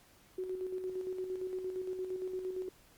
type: tone with tremolo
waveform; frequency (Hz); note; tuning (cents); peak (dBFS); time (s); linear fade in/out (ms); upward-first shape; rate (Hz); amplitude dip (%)
sine; 371.3; F#4; +6; -34; 0.38-2.69; 5; square; 8.7; 45
effects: pink hiss -63 dBFS RMS until 2.97 s + Opus 48 kbps